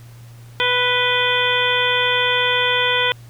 harmonic tone with a mistuned harmonic, 494 Hz, B4, in tune, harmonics 1 / 2 / 3 / 4 / 5 / 6 / 7, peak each -23 / -23 / -23 / -23 / -23 / -23 / -23 dBFS, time 0.6-3.12 s, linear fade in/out 0 ms, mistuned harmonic 6, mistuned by +92 cents, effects added 118 Hz sine -38 dBFS peak until 3.29 s + pink hiss -50 dBFS RMS until 3.29 s

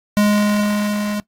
square tone with level ramp, 207.7 Hz, G#3, in tune, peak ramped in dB -12 to -21 dBFS, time 0.17-1.2 s, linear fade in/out 0 ms, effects noise-tail reverb RT60 0.1 s tail -19 dB re dry + AAC 48 kbps

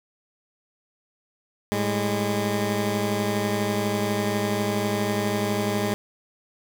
15% pulse tone pair together, 108.07 / 204 Hz, A2 / G#3, -31 / -31 cents, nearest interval major seventh, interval 1100 cents, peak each -21 / -18 dBFS, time 1.72-5.94 s, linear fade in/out 0 ms, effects none

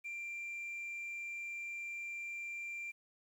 sine tone with frequency modulation, 2370 Hz, D7, 15 cents sharp, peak -38 dBFS, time 0.04-2.92 s, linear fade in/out 20 ms, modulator 43.2 Hz, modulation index 0.29, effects tanh soft clip ceiling -39 dBFS + 11-bit

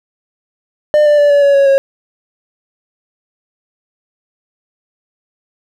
triangle tone with pitch steps, 600 / 590.7 / 581.6 / 572.6 / 563.7 / 555 / 546.4 Hz, D5 / D5 / D5 / D5 / C#5 / C#5 / C#5, +37 / +10 / -17 / -44 / +29 / +2 / -25 cents, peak -4 dBFS, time 0.94-1.78 s, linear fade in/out 0 ms, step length 120 ms, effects none

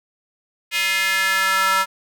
square tone with high-pass filter sweep, 191.4 Hz, G3, 41 cents flat, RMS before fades -19 dBFS, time 0.71-1.86 s, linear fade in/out 50 ms, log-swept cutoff 2400 to 1200 Hz, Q 2.9, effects none

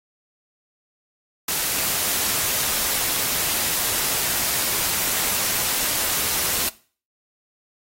white noise with amplitude modulation, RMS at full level -21 dBFS, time 1.48-6.69 s, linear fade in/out 5 ms, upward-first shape sine, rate 278 Hz, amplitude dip 40%, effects noise-tail reverb RT60 0.4 s tail -19 dB re dry + AAC 48 kbps

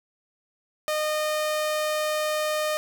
sawtooth tone, 612 Hz, D#5, 29 cents flat, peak -20 dBFS, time 0.88-2.77 s, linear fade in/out 0 ms, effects none

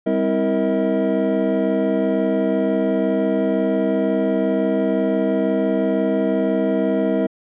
triangle tone cluster, 198.3 / 260.4 / 326.2 / 466.7 / 641 Hz, G3 / C4 / E4 / A#4 / E5, +20 / -8 / -18 / +2 / -49 cents, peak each -21 dBFS, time 0.06-7.27 s, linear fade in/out 10 ms, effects resampled to 8000 Hz

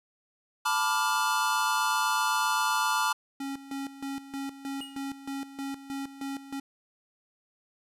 square chord, B half-diminished seventh, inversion third, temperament equal with one note detuned, 880 / 987.8 / 1174.7 / 1409.9 Hz, A5 / B5 / D6 / F6, 0 / 0 / 0 / +16 cents, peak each -31 dBFS, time 0.65-3.13 s, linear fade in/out 10 ms
square tone with tremolo, 274.6 Hz, C#4, 16 cents flat, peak -33 dBFS, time 3.4-6.6 s, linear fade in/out 5 ms, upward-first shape square, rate 3.2 Hz, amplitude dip 75%
square tone with exponential decay, 2887 Hz, F#7, 43 cents flat, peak -35 dBFS, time 4.81-5.04 s, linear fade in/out 2 ms, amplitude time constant 50 ms
effects resampled to 32000 Hz

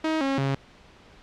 sawtooth tone with pitch steps, 316.4 / 272.1 / 136.7 Hz, D#4 / C#4 / C#3, +29 / -32 / -24 cents, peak -19 dBFS, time 0.04-0.55 s, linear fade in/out 5 ms, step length 170 ms, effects pink hiss -52 dBFS RMS until 1.22 s + low-pass 4000 Hz 12 dB/octave

